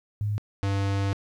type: tone pair in turn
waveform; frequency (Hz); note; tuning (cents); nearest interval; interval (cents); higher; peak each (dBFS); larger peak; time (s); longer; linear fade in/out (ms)
sine / square; 104.3 / 98.78; G#2 / G2; +8 / +14; minor second; 94; first; -24; neither; 0.21-0.38 / 0.63-1.13; second; 0
effects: low-pass 6000 Hz 12 dB/octave + 10-bit